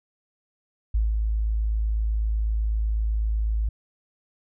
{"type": "tone with ADSR envelope", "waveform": "sine", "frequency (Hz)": 54, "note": "A1", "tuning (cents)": -32, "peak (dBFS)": -18, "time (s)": [0.94, 3.69], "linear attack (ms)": 8, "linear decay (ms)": 170, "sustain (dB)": -3, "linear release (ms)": 5, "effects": []}